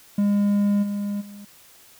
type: tone with level steps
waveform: triangle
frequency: 203.5 Hz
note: G#3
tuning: 35 cents flat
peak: -15 / -22 / -36 dBFS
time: 0.18-1.45 s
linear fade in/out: 5 ms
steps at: 0.82 / 1.2 s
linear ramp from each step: 20 ms
effects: white hiss -51 dBFS RMS until 1.99 s